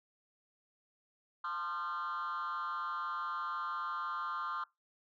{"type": "tone with frequency modulation", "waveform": "sine", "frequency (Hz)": 1214, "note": "D#6", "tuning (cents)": -43, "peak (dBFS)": -33, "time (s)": [1.44, 4.64], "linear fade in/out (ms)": 5, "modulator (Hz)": 163, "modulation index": 1.3, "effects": ["noise-tail reverb RT60 0.2 s tail -23 dB re dry", "tanh soft clip ceiling -34 dBFS"]}